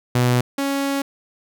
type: tone pair in turn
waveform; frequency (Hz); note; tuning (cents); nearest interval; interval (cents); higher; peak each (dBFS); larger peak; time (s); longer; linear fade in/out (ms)
sawtooth; 123.47 / 277.2; B2 / C#4; 0 / 0; octave + major second; 1400; second; -11 / -16; first; 0.15-0.41 / 0.58-1.02; second; 5
effects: none